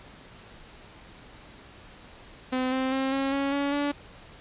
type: tone with pitch steps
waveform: sawtooth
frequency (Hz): 256.6 / 261.5 / 266.6 / 271.7 / 276.9 / 282.3 / 287.7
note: C4 / C4 / C4 / C#4 / C#4 / C#4 / D4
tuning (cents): -34 / -1 / +33 / -35 / -2 / +32 / -36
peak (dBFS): -21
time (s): 2.52-3.92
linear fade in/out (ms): 10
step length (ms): 200
effects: pink hiss -49 dBFS RMS until 4.4 s + resampled to 8000 Hz